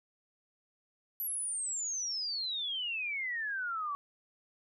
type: exponential sweep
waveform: sine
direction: down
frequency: 12000 to 1124 Hz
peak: -33 dBFS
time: 1.2-3.95 s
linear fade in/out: 0 ms
effects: none